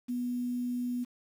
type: tone with quantisation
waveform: sine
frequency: 245.4 Hz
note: B3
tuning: 11 cents flat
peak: -30 dBFS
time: 0.08-1.05 s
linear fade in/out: 20 ms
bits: 9
effects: none